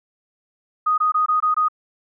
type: tone bursts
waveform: sine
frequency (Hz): 1244.5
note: D#6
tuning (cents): 0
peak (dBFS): -15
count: 6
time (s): 0.86-1.685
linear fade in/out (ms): 10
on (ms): 120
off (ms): 21
effects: none